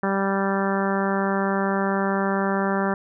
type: harmonic tone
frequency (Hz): 195.6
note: G3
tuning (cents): -4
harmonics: 1 / 2 / 3 / 4 / 5 / 6 / 7 / 8 / 9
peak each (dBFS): -24 / -27 / -29 / -30 / -31 / -32 / -32 / -33 / -34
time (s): 0.03-2.94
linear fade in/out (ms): 2
effects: none